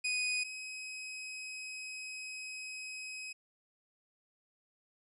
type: tone pair in turn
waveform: sawtooth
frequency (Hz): 2489 / 2535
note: D#7 / D#7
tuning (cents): 0 / +32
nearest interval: unison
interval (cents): 32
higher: second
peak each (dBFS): -28 / -38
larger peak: first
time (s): 0.04-0.44 / 0.44-3.33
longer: second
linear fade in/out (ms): 10
effects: resampled to 24000 Hz